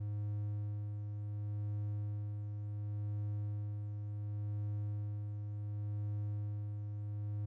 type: tone with tremolo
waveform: triangle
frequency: 103.83 Hz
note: G#2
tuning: in tune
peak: -33 dBFS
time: 0-7.46 s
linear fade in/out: 10 ms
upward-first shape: sine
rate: 0.69 Hz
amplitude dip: 35%
effects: none